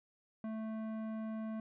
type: tone with tanh clipping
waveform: sine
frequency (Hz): 220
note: A3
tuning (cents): 0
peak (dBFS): -40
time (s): 0.44-1.6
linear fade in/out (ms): 2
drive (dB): 14
effects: none